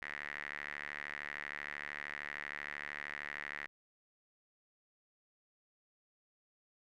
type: tone with band-pass filter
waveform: sawtooth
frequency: 73 Hz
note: D2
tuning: 10 cents flat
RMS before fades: -44 dBFS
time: 0.02-3.67 s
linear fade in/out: 0 ms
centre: 1900 Hz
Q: 6.4
effects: none